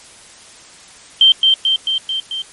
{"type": "tone with echo", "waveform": "sine", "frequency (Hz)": 3136, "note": "G7", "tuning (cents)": 0, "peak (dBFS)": -5, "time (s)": [1.21, 1.32], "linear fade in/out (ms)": 2, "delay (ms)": 220, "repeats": 5, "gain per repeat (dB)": -3, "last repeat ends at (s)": 2.42, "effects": ["white hiss -41 dBFS RMS until 2.52 s", "MP3 48 kbps"]}